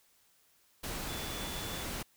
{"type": "tone in noise", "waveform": "sine", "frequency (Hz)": 3463, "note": "A7", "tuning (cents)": -28, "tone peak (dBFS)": -46, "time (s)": [1.08, 1.84], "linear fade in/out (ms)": 10, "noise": "pink", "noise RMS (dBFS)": -39, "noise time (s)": [0.83, 2.03], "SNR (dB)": -10, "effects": ["white hiss -68 dBFS RMS until 2.16 s"]}